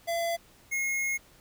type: tone pair in turn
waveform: square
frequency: 677 / 2160 Hz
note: E5 / C#7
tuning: +46 / -45 cents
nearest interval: octave + minor sixth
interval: 2009 cents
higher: second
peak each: -28 dBFS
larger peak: neither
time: 0.07-0.37 / 0.71-1.18 s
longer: second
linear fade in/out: 20 ms
effects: pink hiss -58 dBFS RMS until 1.4 s